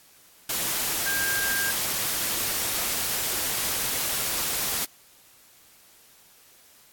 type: tone in noise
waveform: sine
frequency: 1600 Hz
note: G6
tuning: 35 cents sharp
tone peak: -26 dBFS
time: 1.06-1.71 s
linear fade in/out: 5 ms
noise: white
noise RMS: -27 dBFS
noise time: 0.49-4.85 s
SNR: -2 dB
effects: white hiss -55 dBFS RMS until 6.92 s + AAC 64 kbps